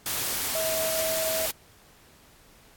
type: tone in noise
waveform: sine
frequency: 643 Hz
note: E5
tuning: 43 cents flat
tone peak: -27 dBFS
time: 0.55-1.46 s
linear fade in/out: 2 ms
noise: white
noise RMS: -29 dBFS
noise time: 0.06-1.51 s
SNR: -1 dB
effects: pink hiss -56 dBFS RMS until 2.76 s + AAC 64 kbps